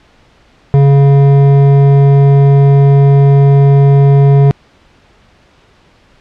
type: tone with hard clipping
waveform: triangle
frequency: 139.6 Hz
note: C#3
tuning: 13 cents sharp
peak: -5 dBFS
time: 0.74-4.51 s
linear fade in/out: 0 ms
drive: 14 dB
effects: pink hiss -47 dBFS RMS until 6.2 s + low-pass 4000 Hz 12 dB/octave